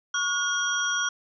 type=tone cluster; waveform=sine; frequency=1113 / 1437 / 3256 / 5760 Hz; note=C#6 / F6 / G#7 / F#8; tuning=+7 / +49 / -35 / -47 cents; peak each=-33 / -26 / -31 / -30 dBFS; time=0.14-1.09 s; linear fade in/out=5 ms; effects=none